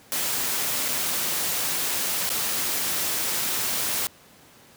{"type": "noise with dropouts", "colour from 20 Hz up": "white", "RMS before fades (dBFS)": -26, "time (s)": [0.12, 4.07], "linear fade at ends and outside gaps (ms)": 0, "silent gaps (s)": [[0.883, 0.887], [2.292, 2.301]], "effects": ["pink hiss -52 dBFS RMS until 4.76 s", "high-pass 100 Hz 12 dB/octave"]}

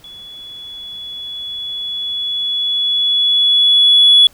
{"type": "tone with level ramp", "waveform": "sine", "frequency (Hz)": 3397, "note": "G#7", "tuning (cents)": 38, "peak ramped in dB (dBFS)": [-33, -3], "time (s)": [0.04, 4.27], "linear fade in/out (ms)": 2, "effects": ["tanh soft clip ceiling 0 dBFS", "pink hiss -48 dBFS RMS until 4.33 s"]}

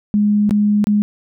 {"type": "tone with dropouts", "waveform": "sine", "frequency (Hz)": 207.7, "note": "G#3", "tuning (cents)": 0, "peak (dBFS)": -11, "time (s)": [0.14, 1.02], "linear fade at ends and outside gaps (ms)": 0, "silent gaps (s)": [[0.494, 0.509], [0.842, 0.87]], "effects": []}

